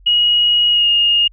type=tone with pitch glide; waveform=sine; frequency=2895 to 2845 Hz; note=F#7 to F7; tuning=-38 to +31 cents; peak=-10 dBFS; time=0.06-1.28 s; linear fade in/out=10 ms; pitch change=-31 cents; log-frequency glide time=0.71-0.88 s; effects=added 45 Hz sine -42 dBFS peak until 1.32 s